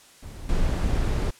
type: noise with level steps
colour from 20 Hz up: brown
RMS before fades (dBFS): -37 / -23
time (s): 0.22-1.31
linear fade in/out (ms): 10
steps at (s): 0.49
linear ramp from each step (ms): 2
effects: white hiss -52 dBFS RMS until 1.39 s + low-pass 10000 Hz 12 dB/octave